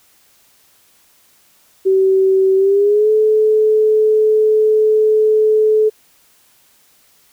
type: tone with pitch glide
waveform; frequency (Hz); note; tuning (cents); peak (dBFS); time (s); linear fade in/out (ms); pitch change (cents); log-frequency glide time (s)
sine; 382.4 to 431.7; G4 to A4; -43 to -33; -9; 1.85-5.9; 20; +210; 2.56-3.1
effects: white hiss -53 dBFS RMS until 7.32 s